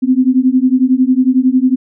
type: beating tone pair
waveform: sine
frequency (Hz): 251.8 / 262.8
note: B3 / C4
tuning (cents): +34 / +8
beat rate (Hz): 11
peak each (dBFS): -11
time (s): 0.02-1.76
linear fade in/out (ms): 20
effects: none